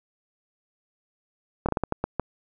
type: slowing click train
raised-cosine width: 1 ms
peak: -10 dBFS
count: 8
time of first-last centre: 1.66-2.197 s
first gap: 27 ms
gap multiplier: 1.34
effects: none